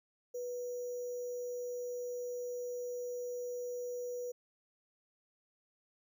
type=tone with sample-and-hold; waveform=sine; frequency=490.1 Hz; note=B4; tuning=13 cents flat; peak=-37 dBFS; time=0.34-4.32 s; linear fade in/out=10 ms; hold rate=6300 Hz; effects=none